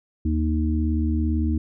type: harmonic tone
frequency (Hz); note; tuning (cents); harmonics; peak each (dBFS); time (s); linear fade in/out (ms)
77.78; D#2; 0; 1 / 3 / 4; -21 / -26 / -27; 0.25-1.58; 5
effects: none